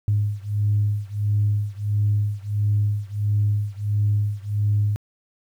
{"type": "beating tone pair", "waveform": "sine", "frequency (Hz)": [103.1, 104.6], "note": ["G#2", "G#2"], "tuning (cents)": [-12, 13], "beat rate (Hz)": 1.5, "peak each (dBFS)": [-21, -22], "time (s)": [0.08, 4.96], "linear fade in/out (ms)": 0, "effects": ["tanh soft clip ceiling -11 dBFS", "9-bit"]}